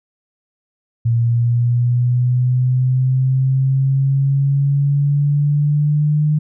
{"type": "linear sweep", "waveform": "sine", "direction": "up", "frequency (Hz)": [116.2, 151.7], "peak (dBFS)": -12, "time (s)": [1.05, 6.39], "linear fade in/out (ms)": 10, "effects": []}